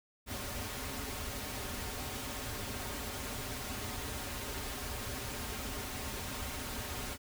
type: noise with comb filter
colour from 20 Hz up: pink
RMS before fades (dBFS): -40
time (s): 0.26-7.18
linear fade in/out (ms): 50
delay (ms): 6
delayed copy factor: -0.65
effects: none